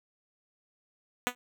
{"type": "tone with exponential decay", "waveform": "5% pulse", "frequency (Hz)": 246.9, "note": "B3", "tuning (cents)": 0, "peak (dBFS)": -11, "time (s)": [1.27, 1.35], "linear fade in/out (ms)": 0, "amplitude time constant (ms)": 17, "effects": []}